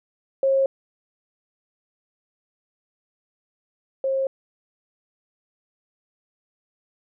sine tone pair in turn, 540 / 536 Hz, C#5 / C5, -45 / +42 cents, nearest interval unison, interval 13 cents, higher first, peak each -16 / -20 dBFS, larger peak first, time 0.43-0.66 / 4.04-4.27 s, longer neither, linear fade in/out 2 ms, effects none

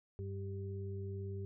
harmonic tone, 98 Hz, G2, in tune, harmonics 1 / 2 / 4, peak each -40 / -51 / -46 dBFS, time 0.19-1.45 s, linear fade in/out 0 ms, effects none

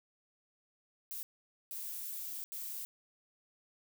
violet noise bursts at uneven times, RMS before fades -42 dBFS, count 3, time 1.11-1.23 / 1.71-2.44 / 2.52-2.85 s, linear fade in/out 0 ms, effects none

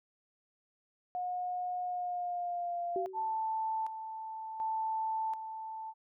sine tone with pitch glide, 722 to 694.6 Hz, F#5 to F5, -43 to -10 cents, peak -33 dBFS, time 1.15-3.06 s, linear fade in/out 0 ms, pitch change -67 cents, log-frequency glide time 1.83-2.81 s
sine tone with exponential decay, 378.5 Hz, F#4, 39 cents sharp, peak -30 dBFS, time 2.96-3.42 s, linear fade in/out 1 ms, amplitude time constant 100 ms
sine tone with tremolo, 883 Hz, A5, 6 cents sharp, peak -31 dBFS, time 3.13-5.94 s, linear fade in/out 50 ms, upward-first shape square, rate 0.68 Hz, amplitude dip 60%
effects none

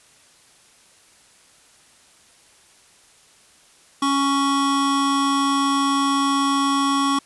square tone pair together, 277.2 / 1113 Hz, C#4 / C#6, 0 / +7 cents, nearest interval 2 octaves, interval 2407 cents, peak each -21 dBFS, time 4.02-7.19 s, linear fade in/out 5 ms, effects white hiss -53 dBFS RMS until 7.25 s + resampled to 24000 Hz

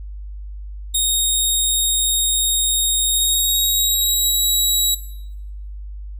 15% pulse tone with pitch glide, 3729 to 3872 Hz, A#7 to B7, 0 to -35 cents, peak -9 dBFS, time 0.94-4.95 s, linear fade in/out 10 ms, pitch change +65 cents, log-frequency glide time 3.12-4.4 s, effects noise-tail reverb RT60 0.9 s tail -17 dB re dry + added 50 Hz sine -29 dBFS peak until 6.19 s

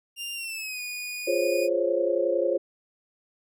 sawtooth tone with pitch glide, 2794 to 2461 Hz, F7 to D#7, 0 to -20 cents, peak -29 dBFS, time 0.16-1.69 s, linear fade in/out 50 ms, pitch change -220 cents, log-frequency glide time 0.34-0.81 s
sine chord, Db major seventh, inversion first, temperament equal, 349.2 / 415.3 / 523.3 / 554.4 Hz, F4 / Ab4 / C5 / Db5, 0 / 0 / 0 / 0 cents, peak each -28 / -31 / -26 / -26 dBFS, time 1.27-2.58 s, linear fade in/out 10 ms
effects none

